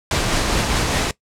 pink noise with tremolo, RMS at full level -18 dBFS, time 0.11-1.11 s, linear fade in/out 2 ms, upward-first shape sine, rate 4.9 Hz, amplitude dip 25%, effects noise-tail reverb RT60 0.1 s tail -19 dB re dry + low-pass 8000 Hz 12 dB/octave

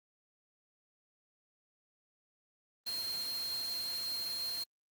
sine tone in noise, 4200 Hz, C8, 6 cents sharp, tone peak -35 dBFS, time 2.86-4.64 s, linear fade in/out 10 ms, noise white, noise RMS -45 dBFS, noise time 2.86-4.64 s, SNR +7 dB, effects Opus 24 kbps

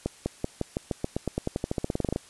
accelerating click train, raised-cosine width 2 ms, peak -13 dBFS, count 23, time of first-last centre 0.06-2.161 s, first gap 200 ms, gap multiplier 0.92, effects white hiss -52 dBFS RMS until 2.29 s + resampled to 24000 Hz

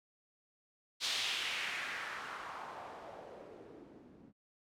blue noise with low-pass filter sweep, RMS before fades -42 dBFS, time 1-4.33 s, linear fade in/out 50 ms, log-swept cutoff 4100 to 230 Hz, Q 2, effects none

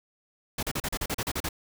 pink noise bursts, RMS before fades -30 dBFS, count 11, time 0.58-1.489 s, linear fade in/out 5 ms, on 49 ms, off 37 ms, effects none

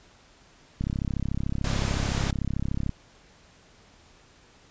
click train, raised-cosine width 5 ms, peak -16 dBFS, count 71, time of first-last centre 0.81-2.893 s, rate 33.6 Hz
pink noise, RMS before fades -31 dBFS, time 1.64-2.31 s, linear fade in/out 5 ms
effects pink hiss -56 dBFS RMS until 4.7 s + resampled to 16000 Hz

